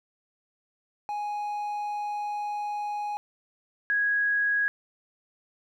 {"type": "tone pair in turn", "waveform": ["triangle", "sine"], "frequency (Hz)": [830.6, 1657], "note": ["G#5", "G#6"], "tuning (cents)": [0, -4], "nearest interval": "octave", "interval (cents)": 1196, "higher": "second", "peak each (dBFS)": [-27, -22], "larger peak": "second", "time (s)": [[1.09, 3.17], [3.9, 4.68]], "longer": "first", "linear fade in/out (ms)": 0, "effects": []}